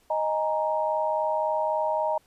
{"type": "chord", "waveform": "sine", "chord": "D# suspended fourth", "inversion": "none", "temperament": "just", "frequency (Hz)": [622.3, 829.7, 933.4], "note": ["D#5", "G#5", "A#5"], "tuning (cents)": [0, -2, 2], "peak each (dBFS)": [-26, -31, -27], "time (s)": [0.1, 2.18], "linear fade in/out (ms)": 5, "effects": ["pink hiss -63 dBFS RMS until 2.26 s", "resampled to 32000 Hz"]}